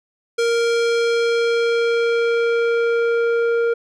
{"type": "tone with low-pass filter sweep", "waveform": "square", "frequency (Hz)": 466.2, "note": "A#4", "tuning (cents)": 0, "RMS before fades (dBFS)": -18, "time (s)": [0.38, 3.74], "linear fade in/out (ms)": 10, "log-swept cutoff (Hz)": [7000, 1300], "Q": 0.92, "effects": []}